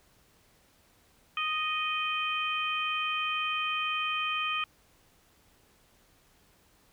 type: harmonic tone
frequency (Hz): 622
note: D#5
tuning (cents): -1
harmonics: 2 / 3 / 4 / 5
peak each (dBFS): -32 / -42 / -32 / -35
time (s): 1.37-4.64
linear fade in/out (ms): 2
effects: pink hiss -64 dBFS RMS until 6.92 s